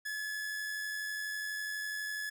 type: tone with amplitude modulation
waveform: 45% pulse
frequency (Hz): 1708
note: G#6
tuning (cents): +48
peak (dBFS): -34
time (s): 0.05-2.3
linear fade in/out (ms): 10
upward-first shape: sine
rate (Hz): 92.1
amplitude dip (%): 35
effects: none